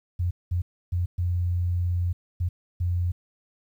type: tone bursts at uneven times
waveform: sine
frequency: 88.2 Hz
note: F2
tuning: 18 cents sharp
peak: -22 dBFS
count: 6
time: 0.19-0.31 / 0.51-0.62 / 0.92-1.06 / 1.18-2.13 / 2.4-2.49 / 2.8-3.12 s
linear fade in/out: 10 ms
effects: 10-bit